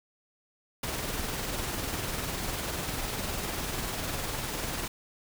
pink noise with tremolo, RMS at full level -32 dBFS, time 0.83-4.88 s, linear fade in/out 5 ms, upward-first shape sine, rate 20 Hz, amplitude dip 35%, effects none

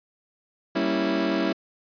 30% pulse chord, G diminished seventh, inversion none, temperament equal, 196 / 233.1 / 277.2 / 329.6 Hz, G3 / Bb3 / Db4 / Fb4, 0 / 0 / 0 / 0 cents, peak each -26 / -29 / -25 / -23 dBFS, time 0.75-1.53 s, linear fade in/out 10 ms, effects resampled to 11025 Hz

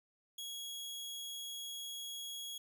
sawtooth tone, 3322 Hz, G#7, in tune, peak -39 dBFS, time 0.38-2.58 s, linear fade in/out 5 ms, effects none

